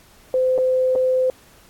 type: tone with dropouts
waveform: sine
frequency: 514 Hz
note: C5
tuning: 31 cents flat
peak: -15 dBFS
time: 0.34-1.3 s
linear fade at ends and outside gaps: 1 ms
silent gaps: 0.579-0.585 / 0.953-0.958 s
effects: pink hiss -51 dBFS RMS until 1.69 s + AAC 64 kbps